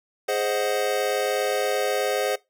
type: chord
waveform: square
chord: Ab dominant seventh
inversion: none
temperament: equal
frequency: 415.3 / 523.3 / 622.3 / 740 Hz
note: Ab4 / C5 / Eb5 / Gb5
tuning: 0 / 0 / 0 / 0 cents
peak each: -28 / -27 / -30 / -30 dBFS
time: 0.28-2.36 s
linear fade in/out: 10 ms
effects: noise-tail reverb RT60 0.2 s tail -21 dB re dry